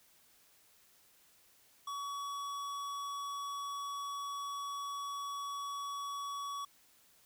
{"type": "tone with hard clipping", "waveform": "sine", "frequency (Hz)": 1130, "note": "C#6", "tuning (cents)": 33, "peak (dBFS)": -40, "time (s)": [1.87, 6.65], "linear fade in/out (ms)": 5, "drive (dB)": 15, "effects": ["white hiss -66 dBFS RMS until 7.25 s"]}